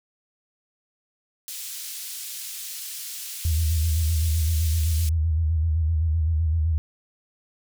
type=band-pass noise; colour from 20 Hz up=white; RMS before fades=-35 dBFS; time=1.48-5.09 s; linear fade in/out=0 ms; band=3200 to 16000 Hz; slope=12 dB/octave
type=tone with vibrato; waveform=sine; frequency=80 Hz; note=D#2; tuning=49 cents sharp; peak=-19 dBFS; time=3.45-6.78 s; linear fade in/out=0 ms; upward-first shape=square; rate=7.8 Hz; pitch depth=63 cents each way
effects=none